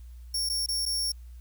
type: tone with dropouts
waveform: sawtooth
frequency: 5490 Hz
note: F8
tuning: 31 cents flat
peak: -24 dBFS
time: 0.34-1.12 s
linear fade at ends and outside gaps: 5 ms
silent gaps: 0.491-0.497 / 0.662-0.686 / 0.855-0.861 s
effects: added 60 Hz sine -42 dBFS peak until 1.4 s + white hiss -66 dBFS RMS until 1.4 s